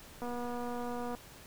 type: click train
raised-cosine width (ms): 1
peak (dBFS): -27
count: 226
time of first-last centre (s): 0.22-1.15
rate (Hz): 242
effects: pink hiss -53 dBFS RMS until 1.46 s